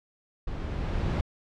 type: noise with level ramp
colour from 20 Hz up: brown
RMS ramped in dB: -35 to -25 dBFS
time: 0.47-1.21 s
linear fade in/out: 5 ms
effects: low-pass 4000 Hz 12 dB/octave